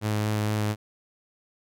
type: tone with vibrato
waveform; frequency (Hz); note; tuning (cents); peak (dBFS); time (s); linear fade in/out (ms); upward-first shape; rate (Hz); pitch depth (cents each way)
sawtooth; 106.3; G#2; +41; -20; 0.01-0.76; 50; sine; 4.3; 13
effects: none